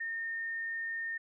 sine tone, 1826 Hz, A#6, 36 cents flat, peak -34 dBFS, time 0-1.18 s, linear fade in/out 10 ms, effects none

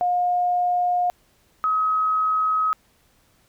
sine tone pair in turn, 714 / 1272.2 Hz, F5 / D#6, +38 / +38 cents, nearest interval minor seventh, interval 1000 cents, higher second, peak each -18 dBFS, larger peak neither, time 0.01-1.1 / 1.64-2.73 s, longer neither, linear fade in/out 0 ms, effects pink hiss -61 dBFS RMS until 3.48 s

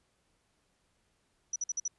sine tone bursts, 5900 Hz, F#8, 6 cents flat, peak -30 dBFS, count 5, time 1.53-1.88 s, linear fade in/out 5 ms, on 30 ms, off 50 ms, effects pink hiss -74 dBFS RMS until 1.98 s + resampled to 24000 Hz

